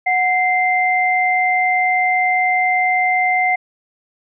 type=tone pair together; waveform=sine; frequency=737 / 2085 Hz; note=F#5 / C7; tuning=-7 / -7 cents; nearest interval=octave + tritone; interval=1800 cents; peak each=-16 dBFS; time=0.06-3.56 s; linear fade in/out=10 ms; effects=none